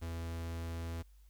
45% pulse tone, 83.3 Hz, E2, 19 cents sharp, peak -38 dBFS, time 0.01-1.03 s, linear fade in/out 20 ms, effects added 50 Hz sine -57 dBFS peak until 1.29 s + white hiss -74 dBFS RMS until 1.29 s

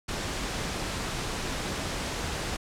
pink noise, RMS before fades -32 dBFS, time 0.08-2.57 s, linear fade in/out 10 ms, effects low-pass 8000 Hz 12 dB/octave

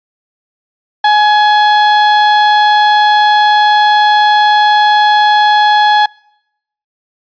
35% pulse tone, 841 Hz, G#5, 22 cents sharp, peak -4 dBFS, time 1.04-6.06 s, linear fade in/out 5 ms, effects noise-tail reverb RT60 0.8 s tail -26 dB re dry + resampled to 11025 Hz

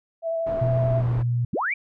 sine tone with vibrato, 659.3 Hz, E5, in tune, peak -23 dBFS, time 0.22-1.03 s, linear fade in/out 50 ms, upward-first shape square, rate 11 Hz, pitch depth 11 cents each way
pink low-pass noise, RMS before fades -34 dBFS, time 0.46-1.23 s, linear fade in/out 10 ms, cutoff 1000 Hz, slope 12 dB/octave
sine tone with pitch glide, 123.6 to 120.29 Hz, B2 to B2, +2 to -45 cents, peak -20 dBFS, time 0.61-1.45 s, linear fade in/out 5 ms, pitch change -47 cents, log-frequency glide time 0.8-1.14 s
sine linear sweep, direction up, 103.83 to 2416 Hz, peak -22 dBFS, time 1.53-1.74 s, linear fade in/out 5 ms
effects none

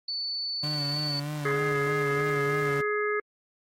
sine tone, 4486 Hz, C#8, 20 cents sharp, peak -29 dBFS, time 0.08-1.2 s, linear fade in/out 5 ms
35% pulse tone with vibrato, 146.8 Hz, D3, in tune, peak -29 dBFS, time 0.63-2.81 s, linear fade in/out 5 ms, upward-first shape sine, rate 3.2 Hz, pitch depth 48 cents each way
harmonic tone, 418.9 Hz, G#4, 15 cents sharp, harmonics 1 / 3 / 4 / 5, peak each -27 / -32 / -33 / -34 dBFS, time 1.45-3.2 s, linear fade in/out 5 ms
effects AAC 48 kbps

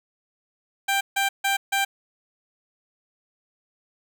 15% pulse tone bursts, 787 Hz, G5, 7 cents sharp, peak -14 dBFS, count 4, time 0.88-1.85 s, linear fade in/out 10 ms, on 130 ms, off 150 ms, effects none

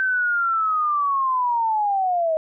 sine linear sweep, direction down, 1550 to 623 Hz, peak -18 dBFS, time 0-2.37 s, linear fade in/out 0 ms, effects none

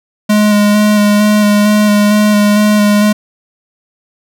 square tone with vibrato, 208.6 Hz, G#3, 8 cents sharp, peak -7 dBFS, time 0.29-3.13 s, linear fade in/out 10 ms, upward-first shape square, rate 2.2 Hz, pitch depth 14 cents each way, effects none

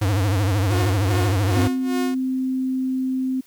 square tone with vibrato, 99 Hz, G2, 18 cents sharp, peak -18 dBFS, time 0.01-1.68 s, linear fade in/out 10 ms, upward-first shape triangle, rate 13 Hz, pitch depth 180 cents each way
sawtooth tone with tremolo, 360 Hz, F#4, 47 cents flat, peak -20 dBFS, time 0.7-2.15 s, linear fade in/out 10 ms, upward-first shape sine, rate 2.5 Hz, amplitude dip 90%
sine tone, 260 Hz, C4, 11 cents flat, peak -20 dBFS, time 1.56-3.41 s, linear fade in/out 10 ms
effects white hiss -55 dBFS RMS until 3.46 s

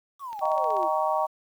sine exponential sweep, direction down, 1174.7 to 313.8 Hz, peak -33 dBFS, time 0.19-0.89 s, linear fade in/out 50 ms
click train, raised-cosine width 0.2 ms, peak -28 dBFS, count 9, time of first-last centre 0.33-0.83 s, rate 16 Hz
sine chord, Eb dominant seventh, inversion none, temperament just, 622.3 / 777.8 / 933.4 / 1120.1 Hz, Eb5 / G5 / Bb5 / Db6, 0 / -14 / +2 / +18 cents, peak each -27 / -28 / -28 / -29 dBFS, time 0.41-1.27 s, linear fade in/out 20 ms
effects 9-bit

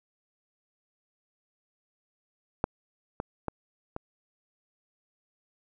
clicks, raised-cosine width 1 ms, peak -10 / -17 / -16 / -20 dBFS, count 4, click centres 2.641 / 3.201 / 3.483 / 3.964 s, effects none

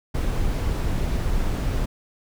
brown noise, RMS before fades -23 dBFS, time 0.14-1.86 s, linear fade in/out 10 ms, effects none

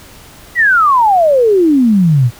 sine exponential sweep, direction down, 2000 to 113.1 Hz, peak -6 dBFS, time 0.55-2.31 s, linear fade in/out 50 ms, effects pink hiss -38 dBFS RMS until 2.39 s

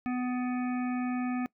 harmonic tone, 249.5 Hz, B3, 18 cents sharp, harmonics 1 / 3 / 5 / 7 / 9 / 10, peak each -29 / -39 / -43 / -46 / -48 / -49 dBFS, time 0.06-1.46 s, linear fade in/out 0 ms, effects noise-tail reverb RT60 0.1 s tail -22 dB re dry

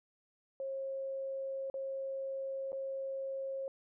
sine tone with dropouts, 539 Hz, C#5, 49 cents flat, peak -36 dBFS, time 0.6-3.68 s, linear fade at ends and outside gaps 1 ms, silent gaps 1.7-1.741 / 2.72-2.729 s, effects none

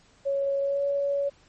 sine tone with pitch glide, 554.4 to 563.1 Hz, C#5 to C#5, 0 to +27 cents, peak -23 dBFS, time 0.25-1.3 s, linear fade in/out 20 ms, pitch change +27 cents, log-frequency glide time 0.6-0.84 s, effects pink hiss -59 dBFS RMS until 1.48 s + MP3 32 kbps

